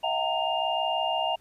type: tone cluster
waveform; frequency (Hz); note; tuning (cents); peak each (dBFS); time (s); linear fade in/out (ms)
sine; 641 / 707 / 768 / 915 / 2812; E5 / F5 / G5 / A#5 / F7; -49 / +21 / -36 / -32 / +11; -31; 0.03-1.36; 10
effects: pink hiss -62 dBFS RMS until 1.4 s + resampled to 32000 Hz